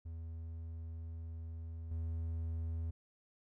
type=tone with level steps; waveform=triangle; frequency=81.9 Hz; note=E2; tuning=11 cents flat; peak=-40 / -34 dBFS; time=0.05-2.91 s; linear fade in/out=10 ms; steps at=1.91 s; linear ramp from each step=5 ms; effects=none